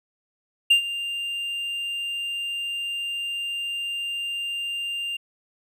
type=tone with ADSR envelope; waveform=triangle; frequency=2794 Hz; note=F7; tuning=in tune; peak=-10 dBFS; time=0.7-5.17 s; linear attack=10 ms; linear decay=100 ms; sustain=-15 dB; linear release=8 ms; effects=none